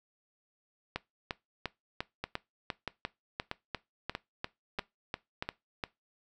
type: two click trains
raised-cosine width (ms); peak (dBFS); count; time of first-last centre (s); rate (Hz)
0.3; -17 / -18; 15 / 6; 0.96-5.838 / 2.24-5.425; 2.87 / 1.57
effects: noise-tail reverb RT60 0.2 s tail -20 dB re dry